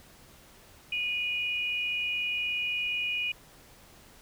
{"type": "tone pair together", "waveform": "sine", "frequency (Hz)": [2464, 2901], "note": ["D#7", "F#7"], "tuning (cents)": [-17, -35], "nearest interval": "minor third", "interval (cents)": 282, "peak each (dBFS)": [-29, -34], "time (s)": [0.92, 3.32], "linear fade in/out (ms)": 5, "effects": ["pink hiss -55 dBFS RMS until 4.21 s"]}